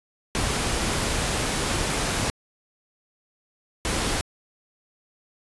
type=noise bursts at uneven times; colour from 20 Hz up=pink; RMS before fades=-25 dBFS; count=2; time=0.35-2.3 / 3.85-4.21 s; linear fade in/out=0 ms; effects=resampled to 24000 Hz